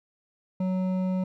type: tone with hard clipping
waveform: sine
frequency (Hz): 185.8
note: F#3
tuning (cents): +7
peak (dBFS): -26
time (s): 0.6-1.24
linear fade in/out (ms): 5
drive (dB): 9
effects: none